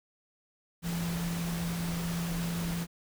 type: tone in noise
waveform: sine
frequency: 170 Hz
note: F3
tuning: 46 cents flat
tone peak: -31 dBFS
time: 0.82-2.87 s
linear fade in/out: 50 ms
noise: pink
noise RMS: -39 dBFS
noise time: 0.82-2.87 s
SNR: +5 dB
effects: none